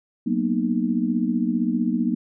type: chord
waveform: sine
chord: B major seventh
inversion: second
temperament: just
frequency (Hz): 185.21 / 231.5 / 246.9 / 308.7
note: F#3 / A#3 / B3 / D#4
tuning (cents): +2 / -12 / 0 / -14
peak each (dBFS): -27 / -23 / -25 / -27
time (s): 0.26-2.15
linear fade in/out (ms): 10
effects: none